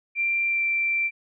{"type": "tone with pitch glide", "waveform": "sine", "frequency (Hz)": [2365, 2350], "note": ["D7", "D7"], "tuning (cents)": [12, 1], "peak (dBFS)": -21, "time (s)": [0.15, 1.11], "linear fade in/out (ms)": 50, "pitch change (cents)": -11, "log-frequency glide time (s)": [0.45, 0.63], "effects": []}